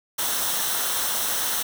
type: noise with comb filter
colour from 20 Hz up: white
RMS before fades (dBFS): -25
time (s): 0.18-1.63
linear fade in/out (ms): 10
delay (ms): 0.42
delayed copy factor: -0.55
effects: none